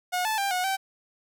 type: tone with pitch steps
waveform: sawtooth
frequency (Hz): 724 / 873 / 793 / 729 / 773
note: F#5 / A5 / G5 / F#5 / G5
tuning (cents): -38 / -14 / +20 / -26 / -24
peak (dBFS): -21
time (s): 0.12-0.77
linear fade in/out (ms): 20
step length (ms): 130
effects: none